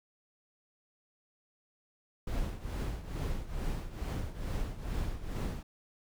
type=noise with tremolo; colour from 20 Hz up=brown; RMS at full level=-32 dBFS; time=2.27-5.63 s; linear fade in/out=5 ms; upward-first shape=triangle; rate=2.3 Hz; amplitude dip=80%; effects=none